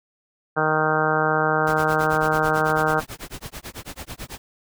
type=harmonic tone; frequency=155.56 Hz; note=D#3; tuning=in tune; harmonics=1 / 2 / 3 / 4 / 5 / 6 / 7 / 8 / 9 / 10; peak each=-28 / -30 / -25 / -27 / -25 / -29 / -30 / -27 / -26 / -27 dBFS; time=0.56-3.01 s; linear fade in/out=20 ms
type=noise with tremolo; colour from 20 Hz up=pink; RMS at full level=-33 dBFS; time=1.67-4.38 s; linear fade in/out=0 ms; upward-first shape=sine; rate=9.1 Hz; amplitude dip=100%
effects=none